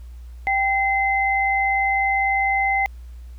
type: tone pair together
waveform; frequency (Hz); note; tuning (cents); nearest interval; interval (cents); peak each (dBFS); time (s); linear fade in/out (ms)
sine; 784 / 2061; G5 / C7; 0 / -27; octave + perfect fourth; 1673; -20; 0.47-2.86; 0
effects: added 60 Hz sine -35 dBFS peak until 3.38 s + pink hiss -59 dBFS RMS until 3.38 s